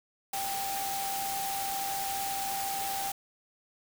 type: tone in noise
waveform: sine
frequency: 786 Hz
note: G5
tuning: 4 cents sharp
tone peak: -33 dBFS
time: 0.33-3.12 s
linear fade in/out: 5 ms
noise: white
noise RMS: -36 dBFS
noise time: 0.33-3.12 s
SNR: 0 dB
effects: none